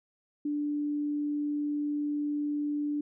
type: tone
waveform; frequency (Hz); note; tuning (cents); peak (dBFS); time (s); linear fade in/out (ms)
sine; 293.7; D4; 0; -28; 0.45-3.01; 5
effects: none